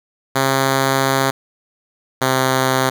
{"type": "tone pair in turn", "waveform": "5% pulse", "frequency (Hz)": [134.6, 131.15], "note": ["C3", "C3"], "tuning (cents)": [49, 4], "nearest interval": "unison", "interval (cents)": 45, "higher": "first", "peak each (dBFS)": -3, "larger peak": "neither", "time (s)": [[0.35, 1.31], [2.21, 2.9]], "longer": "first", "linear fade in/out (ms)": 10, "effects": []}